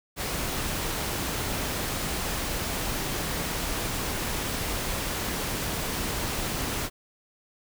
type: noise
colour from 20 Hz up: pink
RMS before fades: -30 dBFS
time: 0.16-6.9 s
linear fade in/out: 50 ms
effects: none